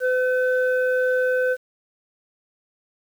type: tone pair together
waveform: sine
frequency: 507.6 / 1521 Hz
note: B4 / F#6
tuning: +47 / +47 cents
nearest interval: octave + perfect fifth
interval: 1900 cents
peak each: -18 / -23 dBFS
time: 0-1.57 s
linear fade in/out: 50 ms
effects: tanh soft clip ceiling -12 dBFS + 8-bit